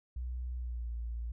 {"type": "tone with pitch glide", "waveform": "sine", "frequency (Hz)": [61.7, 57.9], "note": ["B1", "A#1"], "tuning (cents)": [-1, -11], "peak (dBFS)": -35, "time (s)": [0.16, 1.32], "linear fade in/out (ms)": 5, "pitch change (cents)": -110, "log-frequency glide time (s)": [0.56, 0.91], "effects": []}